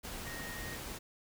sine tone in noise, 1864.7 Hz, A#6, in tune, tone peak -45 dBFS, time 0.25-0.77 s, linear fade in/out 20 ms, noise pink, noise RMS -43 dBFS, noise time 0.03-0.99 s, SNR -5 dB, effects none

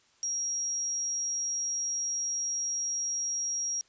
sine tone, 5650 Hz, F8, 19 cents sharp, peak -29 dBFS, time 0.23-3.81 s, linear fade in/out 0 ms, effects white hiss -65 dBFS RMS until 3.88 s + resampled to 16000 Hz

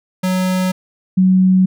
square / sine tone pair in turn, 185 / 186.5 Hz, F#3 / F#3, 0 / +14 cents, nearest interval unison, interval 14 cents, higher second, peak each -15 / -8 dBFS, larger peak second, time 0.23-0.72 / 1.17-1.66 s, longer neither, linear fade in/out 10 ms, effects none

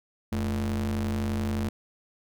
square ring-modulated tone, 64.1 Hz, C2, 35 cents flat, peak -24 dBFS, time 0.32-1.69 s, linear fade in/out 5 ms, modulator 154 Hz, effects none

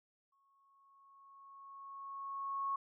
sine tone with exponential growth, 1100 Hz, C#6, 14 cents flat, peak -33 dBFS, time 0.32-2.76 s, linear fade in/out 5 ms, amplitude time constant 530 ms, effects none

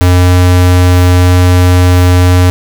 square tone, 89.9 Hz, F#2, 49 cents flat, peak -4 dBFS, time 0.01-2.5 s, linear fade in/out 0 ms, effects none

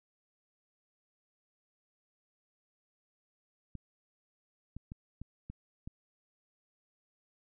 clicks, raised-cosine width 5 ms, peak -30 dBFS, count 6, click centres 3.753 / 4.766 / 4.919 / 5.216 / 5.5 / 5.875 s, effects none

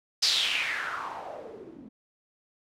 blue noise with low-pass filter sweep, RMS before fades -31 dBFS, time 0.22-1.89 s, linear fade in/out 10 ms, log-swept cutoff 4900 to 230 Hz, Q 4.4, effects none

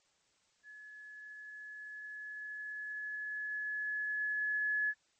sine tone with level ramp, 1704 Hz, G#6, 44 cents sharp, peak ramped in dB -50 to -29 dBFS, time 0.63-4.94 s, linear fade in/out 50 ms, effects white hiss -73 dBFS RMS until 5.19 s + MP3 32 kbps

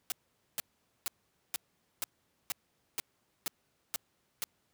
white noise bursts, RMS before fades -34 dBFS, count 10, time 0.1-4.44 s, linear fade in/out 0 ms, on 20 ms, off 460 ms, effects pink hiss -75 dBFS RMS until 4.73 s + high-pass 80 Hz 12 dB/octave

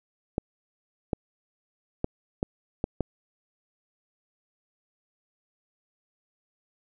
clicks, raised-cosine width 2 ms, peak -12 dBFS, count 6, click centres 0.381 / 1.132 / 2.044 / 2.429 / 2.841 / 3.007 s, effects none

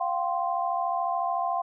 sine chord, F suspended second, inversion none, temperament equal with one note detuned, 698.5 / 772.3 / 1046.5 Hz, F5 / G5 / C6, 0 / -26 / 0 cents, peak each -28 / -30 / -30 dBFS, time 0-1.62 s, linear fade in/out 10 ms, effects none

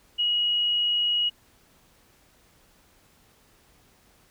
sine tone, 2900 Hz, F#7, 35 cents flat, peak -21 dBFS, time 0.18-1.3 s, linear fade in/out 20 ms, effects pink hiss -60 dBFS RMS until 4.3 s

